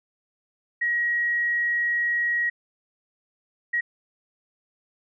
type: tone bursts at uneven times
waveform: sine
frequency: 1900 Hz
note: A#6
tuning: 33 cents sharp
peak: -21 dBFS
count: 2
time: 0.81-2.5 / 3.73-3.81 s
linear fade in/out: 10 ms
effects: none